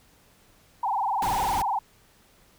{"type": "tone with vibrato", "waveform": "sine", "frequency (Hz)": 870, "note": "A5", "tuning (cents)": -20, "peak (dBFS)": -23, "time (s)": [0.83, 1.79], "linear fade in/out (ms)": 5, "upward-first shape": "triangle", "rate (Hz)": 20, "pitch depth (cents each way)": 270}
{"type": "noise", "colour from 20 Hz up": "pink", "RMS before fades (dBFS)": -33, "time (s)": [1.22, 1.62], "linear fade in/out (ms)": 2}
{"effects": ["pink hiss -59 dBFS RMS until 2.58 s"]}